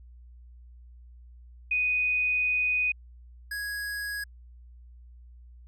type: tone pair in turn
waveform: sine / square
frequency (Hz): 2489 / 1661.2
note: D#7 / G#6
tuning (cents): 0 / 0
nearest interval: perfect fifth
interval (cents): 700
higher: first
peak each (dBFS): -23 / -32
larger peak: first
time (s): 1.71-2.92 / 3.51-4.24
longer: first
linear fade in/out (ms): 5
effects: added 60 Hz sine -47 dBFS peak until 5.67 s